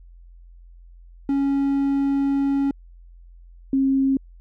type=tone pair in turn; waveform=triangle / sine; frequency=277.2 / 269.3 Hz; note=C#4 / C#4; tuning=0 / -50 cents; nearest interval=minor second; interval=50 cents; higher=first; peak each=-16 dBFS; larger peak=neither; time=1.29-2.71 / 3.73-4.17 s; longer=first; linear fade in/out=2 ms; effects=added 43 Hz sine -43 dBFS peak until 4.4 s